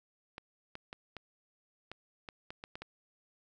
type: clicks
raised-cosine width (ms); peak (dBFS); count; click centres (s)
0.3; -27; 10; 0.381 / 0.754 / 0.929 / 1.167 / 1.916 / 2.288 / 2.505 / 2.639 / 2.755 / 2.82
effects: none